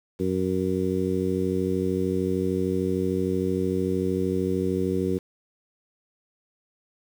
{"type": "harmonic tone", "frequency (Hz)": 93.2, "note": "F#2", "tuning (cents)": 13, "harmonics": [1, 2, 3, 4, 5], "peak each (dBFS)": [-32, -28, -29, -27, -30], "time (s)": [0.19, 5.19], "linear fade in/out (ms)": 20, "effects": ["8-bit"]}